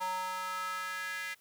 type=tone with high-pass filter sweep; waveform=square; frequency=185 Hz; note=F#3; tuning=in tune; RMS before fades=-37 dBFS; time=0-1.35 s; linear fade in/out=20 ms; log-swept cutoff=890 to 1900 Hz; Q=4.2; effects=white hiss -66 dBFS RMS until 1.4 s